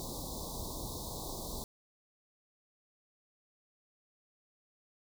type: band-stop noise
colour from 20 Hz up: pink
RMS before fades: -41 dBFS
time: 0-1.64 s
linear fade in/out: 0 ms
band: 1100 to 3600 Hz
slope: 96 dB/octave
effects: none